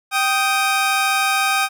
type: tone pair together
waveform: 20% pulse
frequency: 780.8 / 1244.5 Hz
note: G5 / D#6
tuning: -7 / 0 cents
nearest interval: minor sixth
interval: 807 cents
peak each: -14 dBFS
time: 0.11-1.69 s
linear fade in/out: 50 ms
effects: none